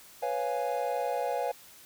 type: chord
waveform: triangle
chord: C# dominant seventh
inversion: third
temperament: equal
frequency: 493.9 / 554.4 / 698.5 / 830.6 Hz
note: B4 / C#5 / E#5 / G#5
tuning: 0 / 0 / 0 / 0 cents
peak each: -32 dBFS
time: 0.22-1.52 s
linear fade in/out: 10 ms
effects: white hiss -53 dBFS RMS until 1.85 s